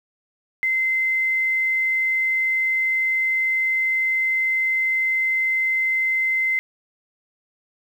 sine tone with quantisation, 2069 Hz, C7, 20 cents flat, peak -18 dBFS, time 0.63-6.59 s, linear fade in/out 0 ms, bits 8, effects none

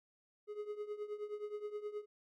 triangle tone with tremolo, 418.4 Hz, G#4, 13 cents sharp, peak -35 dBFS, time 0.47-2.06 s, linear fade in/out 50 ms, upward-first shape triangle, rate 9.5 Hz, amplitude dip 85%, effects none

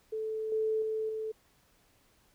sine tone with level steps, 437.6 Hz, A4, 9 cents flat, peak -32 / -27 / -30 / -33 dBFS, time 0.12-1.32 s, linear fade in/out 10 ms, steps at 0.52 / 0.82 / 1.09 s, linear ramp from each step 2 ms, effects pink hiss -67 dBFS RMS until 2.34 s

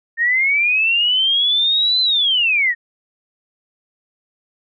sine linear two-way sweep, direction up then down, 1819 to 4072 to 1819 Hz, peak -13 dBFS, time 0.17-2.75 s, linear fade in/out 50 ms, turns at 2.01 s, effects none

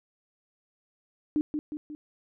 sine tone with echo, 300.4 Hz, D4, 39 cents sharp, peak -22 dBFS, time 1.36-1.41 s, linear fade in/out 0 ms, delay 180 ms, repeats 3, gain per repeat -5 dB, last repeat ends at 1.95 s, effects none

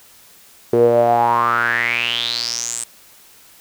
sawtooth tone with band-pass filter sweep, 118.1 Hz, A#2, 23 cents sharp, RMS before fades -17 dBFS, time 0.73-2.84 s, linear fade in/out 0 ms, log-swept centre 410 to 8500 Hz, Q 8.4, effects white hiss -47 dBFS RMS until 3.6 s

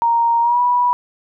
sine tone with pitch glide, 932.3 to 977.5 Hz, A#5 to B5, 0 to -18 cents, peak -12 dBFS, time 0.02-0.93 s, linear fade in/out 0 ms, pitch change +82 cents, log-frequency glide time 0.41-0.6 s, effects none

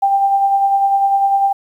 sine tone with tremolo, 790 Hz, G5, 13 cents sharp, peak -9 dBFS, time 0.02-1.53 s, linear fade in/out 10 ms, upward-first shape sine, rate 10 Hz, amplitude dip 40%, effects 8-bit

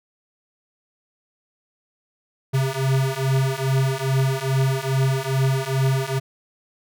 square beating tone pair, 132.3 / 134.7 Hz, C3 / C#3, +20 / -49 cents, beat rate 2.4 Hz, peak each -23 / -22 dBFS, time 2.53-6.2 s, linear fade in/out 20 ms, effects none

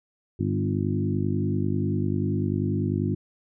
harmonic tone with a mistuned harmonic, 50.2 Hz, G1, 42 cents sharp, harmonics 2 / 3 / 4 / 5 / 6 / 7, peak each -27 / -29 / -30 / -31 / -32 / -32 dBFS, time 0.39-3.15 s, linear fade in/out 10 ms, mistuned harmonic 5, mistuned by +16 cents, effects none

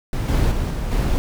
brown noise with level steps, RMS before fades -22 / -17 / -22 / -24 / -19 dBFS, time 0.13-1.18 s, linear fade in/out 0 ms, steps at 0.28 / 0.51 / 0.7 / 0.91 s, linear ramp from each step 10 ms, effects none

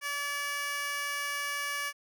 15% pulse tone with high-pass filter, 574 Hz, D5, 40 cents flat, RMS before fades -34 dBFS, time 0.01-1.93 s, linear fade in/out 50 ms, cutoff 1500 Hz, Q 0.9, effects none

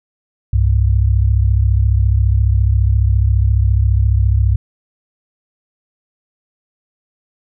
sine tone pair together, 65.46 / 100 Hz, C2 / G2, +1 / +35 cents, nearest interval perfect fifth, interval 734 cents, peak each -12 / -13 dBFS, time 0.53-4.56 s, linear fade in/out 5 ms, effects none

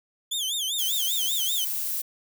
sawtooth tone with vibrato, 3347 Hz, G#7, 13 cents sharp, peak -23 dBFS, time 0.31-1.65 s, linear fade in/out 10 ms, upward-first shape sine, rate 5.1 Hz, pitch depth 170 cents each way
violet noise, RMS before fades -29 dBFS, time 0.78-2.02 s, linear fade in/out 10 ms
effects none

